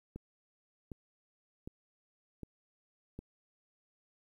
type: click train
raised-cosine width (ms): 3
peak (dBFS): -30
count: 5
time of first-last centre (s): 0.16-3.19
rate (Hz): 1.32
effects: 11-bit